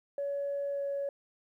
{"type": "tone with pitch glide", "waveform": "sine", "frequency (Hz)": [564, 560.4], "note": ["C#5", "C#5"], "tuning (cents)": [30, 19], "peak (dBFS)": -30, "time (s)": [0.18, 1.09], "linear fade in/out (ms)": 2, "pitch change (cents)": -11, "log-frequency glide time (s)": [0.7, 0.81], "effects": ["tanh soft clip ceiling -27 dBFS", "12-bit"]}